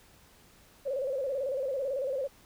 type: tone with vibrato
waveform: sine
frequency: 537 Hz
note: C5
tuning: 45 cents sharp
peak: -29 dBFS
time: 0.85-2.28 s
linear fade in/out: 20 ms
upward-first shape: square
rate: 18 Hz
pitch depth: 80 cents each way
effects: pink hiss -59 dBFS RMS until 2.45 s